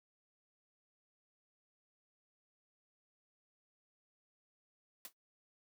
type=noise with exponential decay; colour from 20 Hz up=white; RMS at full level=-43 dBFS; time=5.05-5.13 s; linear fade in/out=1 ms; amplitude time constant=16 ms; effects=noise-tail reverb RT60 0.1 s tail -18 dB re dry + high-pass 200 Hz 12 dB/octave